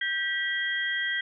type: tone cluster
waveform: sine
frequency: 1578 / 1941 / 3235 Hz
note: G6 / B6 / G#7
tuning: +11 / -31 / -46 cents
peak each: -32 / -28 / -33 dBFS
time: 0.01-1.21 s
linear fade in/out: 5 ms
effects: none